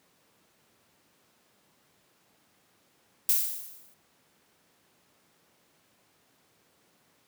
violet noise with exponential decay, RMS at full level -21 dBFS, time 3.29-3.94 s, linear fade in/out 1 ms, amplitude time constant 140 ms, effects pink hiss -66 dBFS RMS until 7.27 s + high-pass 150 Hz 12 dB/octave

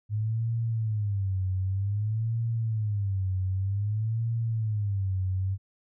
sine tone with vibrato, 103.83 Hz, G#2, in tune, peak -25 dBFS, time 0.09-5.58 s, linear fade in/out 50 ms, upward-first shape sine, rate 0.53 Hz, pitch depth 180 cents each way, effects none

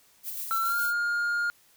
violet noise with tremolo, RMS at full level -34 dBFS, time 0.23-0.94 s, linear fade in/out 50 ms, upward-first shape square, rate 7.1 Hz, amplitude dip 30%
triangle tone with pitch glide, 1341 to 1415.8 Hz, E6 to F6, +29 to +23 cents, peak -23 dBFS, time 0.51-1.5 s, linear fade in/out 0 ms, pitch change +94 cents, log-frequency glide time 0.61-0.79 s
effects white hiss -61 dBFS RMS until 1.76 s

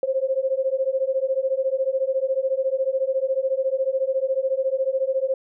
sine beating tone pair, 523.3 / 537.3 Hz, C5 / C5, 0 / +46 cents, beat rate 14 Hz, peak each -23 dBFS, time 0.03-5.34 s, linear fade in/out 2 ms, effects none

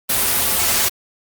white noise with comb filter, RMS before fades -17 dBFS, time 0.09-0.89 s, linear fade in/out 10 ms, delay 6.5 ms, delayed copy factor -0.6, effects Opus 32 kbps

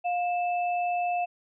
sine tone pair together, 707.5 / 2636 Hz, F5 / E7, +22 / -1 cents, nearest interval octave + major seventh, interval 2277 cents, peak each -25 / -36 dBFS, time 0.04-1.26 s, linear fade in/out 20 ms, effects none

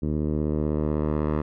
10% pulse tone with low-pass filter sweep, 76 Hz, D#2, 40 cents flat, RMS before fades -25 dBFS, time 0.02-1.42 s, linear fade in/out 10 ms, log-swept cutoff 300 to 1200 Hz, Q 0.92, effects none

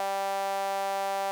sawtooth tone with high-pass filter, 196 Hz, G3, in tune, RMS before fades -30 dBFS, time 0-1.31 s, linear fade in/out 0 ms, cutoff 700 Hz, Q 8, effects none

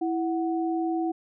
sine tone pair together, 329.6 / 740 Hz, E4 / F#5, 0 / 0 cents, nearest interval octave + major second, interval 1400 cents, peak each -25 / -31 dBFS, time 0.01-1.12 s, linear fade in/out 10 ms, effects none

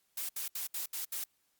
blue noise bursts, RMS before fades -37 dBFS, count 6, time 0.17-1.24 s, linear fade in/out 5 ms, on 120 ms, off 70 ms, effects white hiss -75 dBFS RMS until 1.59 s + Opus 48 kbps

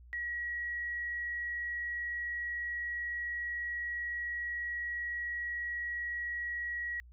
sine tone, 1913 Hz, A#6, 44 cents sharp, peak -34 dBFS, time 0.13-7 s, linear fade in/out 0 ms, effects added 60 Hz sine -52 dBFS peak until 7.12 s

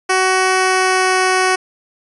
10% pulse tone with pitch glide, 375 to 372.6 Hz, F#4 to F#4, +23 to +12 cents, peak -4 dBFS, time 0.09-1.56 s, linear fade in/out 10 ms, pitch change -11 cents, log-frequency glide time 0.4-1.17 s, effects resampled to 24000 Hz

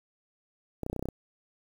clicks, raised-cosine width 2 ms, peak -20 dBFS, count 9, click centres 0.833 / 0.864 / 0.899 / 0.93 / 0.963 / 0.994 / 1.026 / 1.056 / 1.087 s, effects 8-bit

